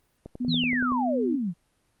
click train, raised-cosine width 2 ms, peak -25 dBFS, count 8, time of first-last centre 0.26-0.92 s, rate 10.6 Hz
sine tone with pitch glide, 246.9 to 250.1 Hz, B3 to B3, 0 to +22 cents, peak -25 dBFS, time 0.4-1.36 s, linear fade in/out 10 ms, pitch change +22 cents, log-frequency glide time 0.66-0.82 s
sine exponential sweep, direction down, 4466 to 158.6 Hz, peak -25 dBFS, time 0.48-1.54 s, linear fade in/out 50 ms
sine tone with exponential decay, 164.81 Hz, E3, in tune, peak -24 dBFS, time 0.48-1.04 s, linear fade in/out 2 ms, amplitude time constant 120 ms
effects pink hiss -69 dBFS RMS until 2 s + Opus 32 kbps

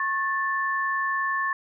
sine tone pair together, 1090.8 / 1760 Hz, C#6 / A6, -28 / 0 cents, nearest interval minor sixth, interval 828 cents, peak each -26 dBFS, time 0-1.53 s, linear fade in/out 2 ms, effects none

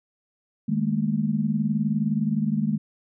sine chord, D# suspended fourth, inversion none, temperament equal with one note detuned, 155.56 / 207.7 / 227.1 Hz, D#3 / G#3 / A#3, 0 / 0 / -45 cents, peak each -27 / -24 / -26 dBFS, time 0.68-2.78 s, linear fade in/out 10 ms, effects none

